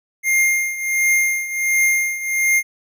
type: tone with tremolo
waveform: square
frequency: 2117 Hz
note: C7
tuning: 20 cents sharp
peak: -13 dBFS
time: 0.23-2.63 s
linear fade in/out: 50 ms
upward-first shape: triangle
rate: 1.4 Hz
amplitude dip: 80%
effects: none